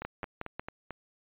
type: two click trains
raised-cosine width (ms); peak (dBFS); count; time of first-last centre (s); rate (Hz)
0.5; -20 / -23; 4 / 5; 0.05-0.595 / 0.02-0.907; 5.5 / 4.51
effects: resampled to 8000 Hz